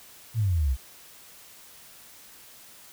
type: exponential sweep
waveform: sine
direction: down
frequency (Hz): 119.6 to 60.1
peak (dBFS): -21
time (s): 0.34-0.77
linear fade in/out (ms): 50
effects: white hiss -50 dBFS RMS until 2.92 s